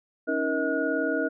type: tone cluster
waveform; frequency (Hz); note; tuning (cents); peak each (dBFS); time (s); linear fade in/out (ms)
sine; 277 / 315.7 / 470.7 / 636 / 1447; C#4 / D#4 / A#4 / D#5 / F#6; -1 / +25 / +17 / +38 / -39; -30; 0.27-1.29; 20
effects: none